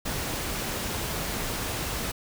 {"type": "noise", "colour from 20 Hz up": "pink", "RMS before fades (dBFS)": -31, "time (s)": [0.05, 2.12], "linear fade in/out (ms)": 10, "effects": []}